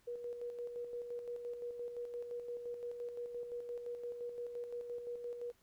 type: tone with tremolo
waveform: sine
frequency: 480.8 Hz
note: B4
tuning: 46 cents flat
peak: -39 dBFS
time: 0.07-5.52 s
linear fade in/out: 10 ms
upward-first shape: square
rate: 5.8 Hz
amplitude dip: 45%
effects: pink hiss -72 dBFS RMS until 5.62 s